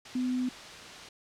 sine tone in noise, 252.3 Hz, B3, 37 cents sharp, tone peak -27 dBFS, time 0.15-0.49 s, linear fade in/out 5 ms, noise white, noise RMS -44 dBFS, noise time 0.05-1.09 s, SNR +14 dB, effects low-pass 5000 Hz 12 dB/octave

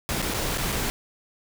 pink noise with dropouts, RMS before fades -27 dBFS, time 0.09-0.9 s, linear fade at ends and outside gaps 0 ms, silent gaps 0.219-0.225 / 0.339-0.344 / 0.576-0.581 / 0.721-0.725 s, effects none

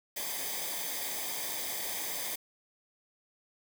white noise with comb filter, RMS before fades -36 dBFS, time 0.16-2.36 s, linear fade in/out 10 ms, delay 0.72 ms, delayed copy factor -0.7, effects none

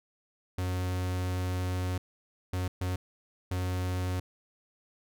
45% pulse tone bursts at uneven times, 91.3 Hz, F#2, 23 cents flat, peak -29 dBFS, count 4, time 0.58-1.98 / 2.53-2.68 / 2.81-2.96 / 3.51-4.2 s, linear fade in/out 5 ms, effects none

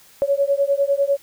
sine beating tone pair, 554.4 / 564.4 Hz, C#5 / C#5, 0 / +31 cents, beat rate 10 Hz, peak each -19 dBFS, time 0.22-1.17 s, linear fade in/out 0 ms, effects white hiss -50 dBFS RMS until 1.22 s

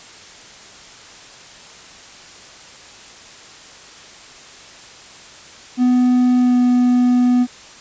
triangle tone with pitch glide, 249.1 to 247 Hz, B3 to B3, +15 to 0 cents, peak -9 dBFS, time 5.77-7.47 s, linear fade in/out 50 ms, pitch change -15 cents, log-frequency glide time 6.37-6.56 s, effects white hiss -40 dBFS RMS until 7.8 s + resampled to 16000 Hz

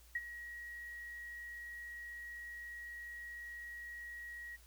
sine tone with ADSR envelope, 1902 Hz, A#6, 34 cents sharp, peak -32 dBFS, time 0.15-4.57 s, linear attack 6 ms, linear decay 39 ms, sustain -13 dB, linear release 22 ms, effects added 58 Hz sine -60 dBFS peak until 4.66 s + white hiss -65 dBFS RMS until 4.66 s

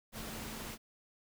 sine tone in noise, 220 Hz, A3, in tune, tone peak -50 dBFS, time 0.12-0.78 s, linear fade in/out 50 ms, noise pink, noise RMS -44 dBFS, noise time 0.12-0.78 s, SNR -9 dB, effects none

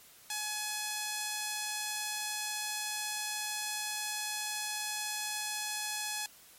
5% pulse tone, 846 Hz, G#5, 32 cents sharp, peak -22 dBFS, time 0.3-6.26 s, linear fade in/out 2 ms, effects white hiss -57 dBFS RMS until 6.58 s + MP3 64 kbps

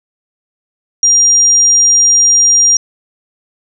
sine tone, 5700 Hz, F8, 34 cents sharp, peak -5 dBFS, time 1.03-2.77 s, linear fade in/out 2 ms, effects none

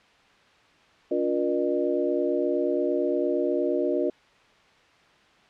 sine tone cluster, 286.2 / 354.8 / 477.5 / 604 Hz, D4 / F4 / A#4 / D5, -45 / +27 / +42 / +48 cents, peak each -29 / -26 / -29 / -28 dBFS, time 1.11-4.1 s, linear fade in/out 5 ms, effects white hiss -57 dBFS RMS until 5.49 s + low-pass 3000 Hz 12 dB/octave

